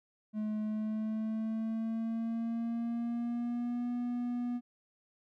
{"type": "tone with pitch glide", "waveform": "triangle", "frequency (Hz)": [213.9, 242.9], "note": ["A3", "B3"], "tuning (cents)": [-49, -29], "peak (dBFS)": -30, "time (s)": [0.33, 4.61], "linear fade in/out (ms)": 50, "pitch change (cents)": 220, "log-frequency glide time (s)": [0.61, 3.9], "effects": []}